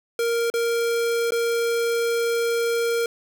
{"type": "tone with dropouts", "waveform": "square", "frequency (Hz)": 466.2, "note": "A#4", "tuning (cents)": 0, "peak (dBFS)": -21, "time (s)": [0.19, 3.06], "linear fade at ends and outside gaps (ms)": 2, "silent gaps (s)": [[0.501, 0.539], [1.307, 1.32]], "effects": []}